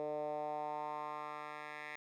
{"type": "tone with band-pass filter sweep", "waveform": "10% pulse", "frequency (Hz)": 150, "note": "D3", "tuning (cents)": 37, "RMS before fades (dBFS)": -42, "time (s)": [0, 1.96], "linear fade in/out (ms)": 0, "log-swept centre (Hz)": [530, 1900], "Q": 3.2, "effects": []}